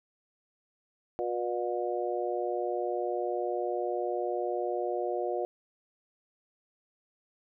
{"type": "harmonic tone", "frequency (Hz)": 120, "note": "B2", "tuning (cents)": -49, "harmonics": [3, 4, 5, 6], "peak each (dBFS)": [-33, -35, -35, -35], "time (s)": [1.19, 5.45], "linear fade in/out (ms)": 0, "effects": []}